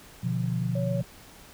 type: chord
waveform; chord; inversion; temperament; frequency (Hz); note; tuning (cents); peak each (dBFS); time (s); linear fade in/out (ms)
sine; B diminished; none; equal; 123.47 / 146.83 / 174.61; B2 / D3 / F3; 0 / 0 / 0; -28 / -34 / -29; 0.23-1.03; 10
type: tone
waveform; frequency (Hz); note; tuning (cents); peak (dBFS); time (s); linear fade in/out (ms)
sine; 560; C#5; +18; -31; 0.75-1.01; 5
effects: pink hiss -50 dBFS RMS until 1.53 s